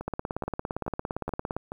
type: two click trains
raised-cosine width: 1 ms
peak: -16 / -21 dBFS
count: 27 / 5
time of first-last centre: 0.08-1.566 / 0.01-1.719 s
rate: 17.5 / 2.34 Hz
effects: 9-bit